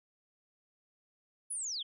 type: linear sweep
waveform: sine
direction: down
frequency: 10510 to 2992 Hz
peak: -35 dBFS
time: 1.5-1.83 s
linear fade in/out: 10 ms
effects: none